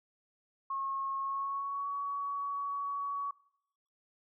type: tone with pitch glide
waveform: sine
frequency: 1087 to 1126.6 Hz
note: C#6 to C#6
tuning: -34 to +28 cents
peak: -33 dBFS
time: 0.7-3.31 s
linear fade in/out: 5 ms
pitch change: +62 cents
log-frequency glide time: 1.19-1.9 s
effects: noise-tail reverb RT60 0.7 s tail -19 dB re dry